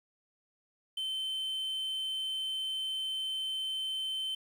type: tone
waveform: triangle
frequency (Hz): 3083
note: G7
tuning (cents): -29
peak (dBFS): -31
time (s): 0.97-4.35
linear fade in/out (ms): 5
effects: 10-bit